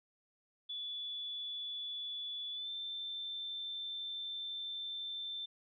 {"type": "tone with pitch glide", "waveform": "sine", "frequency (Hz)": [3443, 3554], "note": ["A7", "A7"], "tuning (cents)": [-38, 17], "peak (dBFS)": -39, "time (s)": [0.69, 5.46], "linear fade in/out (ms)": 10, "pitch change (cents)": 55, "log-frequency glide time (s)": [2.52, 2.69], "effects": []}